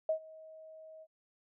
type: tone with ADSR envelope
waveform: sine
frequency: 634 Hz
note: D#5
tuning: 32 cents sharp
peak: -26 dBFS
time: 0.09-1.07 s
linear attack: 3 ms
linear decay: 94 ms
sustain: -23 dB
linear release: 49 ms
effects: none